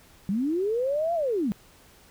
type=linear two-way sweep; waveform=sine; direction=up then down; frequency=182.3 to 698.5 to 182.3 Hz; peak=-23 dBFS; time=0.29-1.52 s; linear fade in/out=0 ms; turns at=1.14 s; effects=pink hiss -55 dBFS RMS until 2.1 s